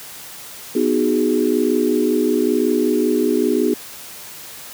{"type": "chord", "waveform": "sine", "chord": "G# minor seventh", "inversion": "first", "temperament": "equal with one note detuned", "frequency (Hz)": [246.9, 307.9, 370, 415.3], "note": ["B3", "D#4", "F#4", "G#4"], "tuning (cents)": [0, -18, 0, 0], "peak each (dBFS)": -20, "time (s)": [0.75, 3.74], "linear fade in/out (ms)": 5, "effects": ["white hiss -36 dBFS RMS until 4.73 s", "high-pass 60 Hz 12 dB/octave"]}